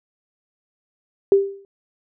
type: tone with exponential decay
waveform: sine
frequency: 394.9 Hz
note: G4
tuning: 13 cents sharp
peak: -7 dBFS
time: 1.32-1.65 s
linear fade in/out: 1 ms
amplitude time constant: 70 ms
effects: none